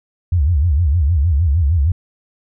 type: tone with vibrato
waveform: sine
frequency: 78.1 Hz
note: D#2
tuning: 7 cents sharp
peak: -11 dBFS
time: 0.32-1.92 s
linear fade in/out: 5 ms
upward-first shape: sine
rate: 6.5 Hz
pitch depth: 250 cents each way
effects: none